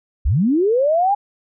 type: linear sweep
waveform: sine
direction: up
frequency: 45.35 to 830 Hz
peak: -13 dBFS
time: 0.25-1.15 s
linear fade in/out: 10 ms
effects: none